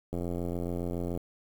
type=click train; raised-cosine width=2 ms; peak=-21 dBFS; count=92; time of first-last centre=0.13-1.175 s; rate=87.1 Hz; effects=8-bit